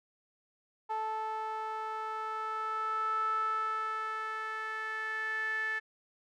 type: tone with band-pass filter sweep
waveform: sawtooth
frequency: 437.6 Hz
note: A4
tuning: 9 cents flat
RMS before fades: -35 dBFS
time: 0.89-5.8 s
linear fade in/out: 20 ms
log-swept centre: 970 to 1800 Hz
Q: 8.8
effects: none